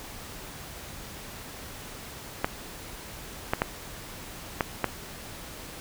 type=clicks; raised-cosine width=0.5 ms; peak=-8 dBFS; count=5; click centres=2.445 / 3.535 / 3.619 / 4.608 / 4.843 s; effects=pink hiss -42 dBFS RMS until 5.8 s